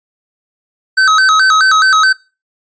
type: tone with vibrato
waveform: square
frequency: 1399 Hz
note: F6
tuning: 3 cents sharp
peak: -7 dBFS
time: 0.97-2.13 s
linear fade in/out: 10 ms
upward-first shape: square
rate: 4.7 Hz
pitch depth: 160 cents each way
effects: noise-tail reverb RT60 0.3 s tail -20 dB re dry + resampled to 16000 Hz